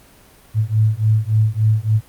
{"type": "beating tone pair", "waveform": "sine", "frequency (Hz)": [107.2, 110.7], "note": ["A2", "A2"], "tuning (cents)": [-45, 11], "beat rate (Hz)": 3.5, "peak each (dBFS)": -16, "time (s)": [0.54, 2.01], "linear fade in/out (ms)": 50, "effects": ["pink hiss -48 dBFS RMS until 2.08 s", "Opus 32 kbps"]}